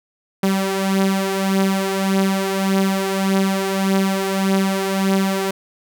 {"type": "beating tone pair", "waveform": "sawtooth", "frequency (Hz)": [192.8, 194.5], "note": ["G3", "G3"], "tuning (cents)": [-28, -13], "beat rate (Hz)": 1.7, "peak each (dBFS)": [-14, -18], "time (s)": [0.43, 5.51], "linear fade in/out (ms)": 5, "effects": []}